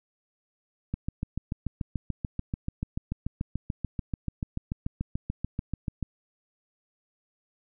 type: click train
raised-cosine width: 5 ms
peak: -17 dBFS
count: 36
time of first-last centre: 0.94-6.027 s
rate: 6.88 Hz
effects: none